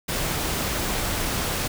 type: noise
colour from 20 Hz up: pink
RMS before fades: -26 dBFS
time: 0.08-1.68 s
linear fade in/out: 10 ms
effects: none